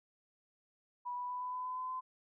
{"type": "tone with pitch steps", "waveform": "sine", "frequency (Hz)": [980, 986.2, 992.5, 998.9, 1005.2, 1011.6, 1018.1, 1024.6], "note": ["B5", "B5", "B5", "B5", "B5", "B5", "C6", "C6"], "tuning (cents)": [-14, -3, 8, 19, 30, 41, -48, -37], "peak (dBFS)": -37, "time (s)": [1.05, 2.01], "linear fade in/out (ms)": 20, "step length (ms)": 120, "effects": []}